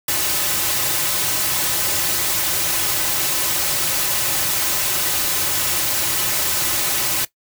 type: noise with comb filter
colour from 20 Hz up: white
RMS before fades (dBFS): -20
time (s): 0.08-7.25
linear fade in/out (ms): 5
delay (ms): 4.3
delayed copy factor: -0.55
effects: noise-tail reverb RT60 0.1 s tail -18 dB re dry